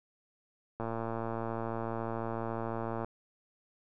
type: click train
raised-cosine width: 1 ms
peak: -22 dBFS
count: 257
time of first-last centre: 0.8-3.046 s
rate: 114 Hz
effects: none